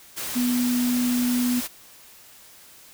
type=tone in noise; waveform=sine; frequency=246 Hz; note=B3; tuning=7 cents flat; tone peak=-20 dBFS; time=0.35-1.61 s; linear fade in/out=20 ms; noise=white; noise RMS=-31 dBFS; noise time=0.16-1.68 s; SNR=+8 dB; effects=white hiss -49 dBFS RMS until 2.93 s